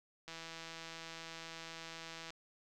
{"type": "click train", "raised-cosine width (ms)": 0.2, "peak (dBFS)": -30, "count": 333, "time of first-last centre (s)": [0.28, 2.304], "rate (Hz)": 164, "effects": []}